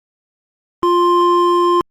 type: tone pair together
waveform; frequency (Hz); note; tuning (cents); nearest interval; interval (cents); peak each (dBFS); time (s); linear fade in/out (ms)
triangle; 350.1 / 1049; F4 / C6; +4 / +4; octave + perfect fifth; 1900; -11; 0.83-1.81; 0
effects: Opus 24 kbps